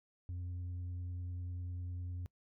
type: tone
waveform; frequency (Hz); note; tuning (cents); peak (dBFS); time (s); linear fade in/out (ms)
sine; 89; F2; +33; -36; 0.29-2.26; 0
effects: noise-tail reverb RT60 0.1 s tail -26 dB re dry + tanh soft clip ceiling -38 dBFS